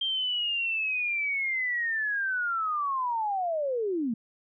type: linear sweep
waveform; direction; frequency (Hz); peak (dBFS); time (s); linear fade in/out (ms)
sine; down; 3184 to 212.9; -26; 0.01-4.14; 5
effects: none